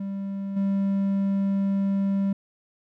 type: tone with level steps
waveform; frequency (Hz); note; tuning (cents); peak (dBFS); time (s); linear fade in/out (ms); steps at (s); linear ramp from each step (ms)
triangle; 196.6; G3; +5; -26 / -19; 0-2.33; 5; 0.56; 10
effects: none